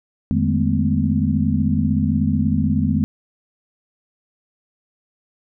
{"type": "tone cluster", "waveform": "sine", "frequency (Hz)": [86.6, 152.3, 204.2, 220.4, 253.4], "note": ["F2", "D#3", "G#3", "A3", "B3"], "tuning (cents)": [-14, -37, -29, 3, 45], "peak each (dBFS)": -22, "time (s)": [0.31, 3.04], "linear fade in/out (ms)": 0, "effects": []}